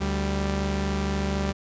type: tone pair together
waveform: sawtooth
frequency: 73.42 / 196.12 Hz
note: D2 / G3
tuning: 0 / +1 cents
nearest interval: octave + perfect fourth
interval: 1701 cents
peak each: -23 dBFS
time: 0-1.53 s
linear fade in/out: 20 ms
effects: resampled to 16000 Hz